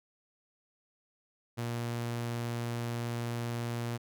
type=tone; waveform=sawtooth; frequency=118.3 Hz; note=A#2; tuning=26 cents sharp; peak=-29 dBFS; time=1.57-3.98 s; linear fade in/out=20 ms; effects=none